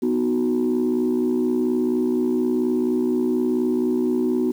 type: chord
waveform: sine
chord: B major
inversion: none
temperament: equal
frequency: 246.9 / 311.1 / 370 Hz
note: B3 / D#4 / F#4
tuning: 0 / 0 / 0 cents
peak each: -20 / -24 / -21 dBFS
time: 0.02-4.52 s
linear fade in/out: 10 ms
effects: tanh soft clip ceiling -13 dBFS + 8-bit